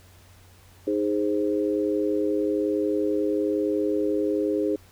sine chord, Ab major, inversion second, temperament equal with one note detuned, 311.1 / 412.2 / 523.3 Hz, Eb4 / Ab4 / C5, 0 / -13 / 0 cents, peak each -25 / -25 / -29 dBFS, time 0.87-4.76 s, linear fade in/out 5 ms, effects added 91 Hz sine -52 dBFS peak until 4.91 s + pink hiss -55 dBFS RMS until 4.91 s

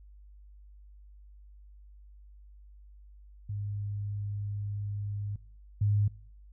sine tone pair in turn, 102.3 / 103.19 Hz, G#2 / G#2, -26 / -11 cents, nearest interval unison, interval 15 cents, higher second, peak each -32 / -23 dBFS, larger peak second, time 3.49-5.36 / 5.81-6.08 s, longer first, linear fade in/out 5 ms, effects noise-tail reverb RT60 0.6 s tail -25 dB re dry + added 50 Hz sine -50 dBFS peak until 6.52 s

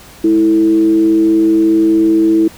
sine tone with frequency modulation, 326.8 Hz, E4, 15 cents flat, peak -7 dBFS, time 0.24-2.48 s, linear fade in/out 5 ms, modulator 117 Hz, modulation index 0.35, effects pink hiss -38 dBFS RMS until 2.57 s

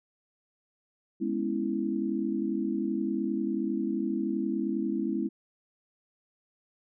sine chord, C# minor seventh, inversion second, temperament equal, 207.7 / 246.9 / 277.2 / 329.6 Hz, G#3 / B3 / C#4 / E4, 0 / 0 / 0 / 0 cents, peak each -32 / -34 / -34 / -31 dBFS, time 1.2-5.29 s, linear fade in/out 20 ms, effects none

